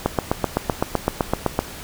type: click train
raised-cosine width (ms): 1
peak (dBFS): -3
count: 13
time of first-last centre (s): 0.06-1.591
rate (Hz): 7.84
effects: pink hiss -36 dBFS RMS until 1.83 s